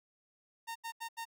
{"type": "tone bursts", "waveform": "sawtooth", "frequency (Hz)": 917, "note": "A#5", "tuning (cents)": -29, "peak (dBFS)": -35, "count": 4, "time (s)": [0.67, 1.254], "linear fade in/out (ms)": 20, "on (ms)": 86, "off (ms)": 80, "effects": []}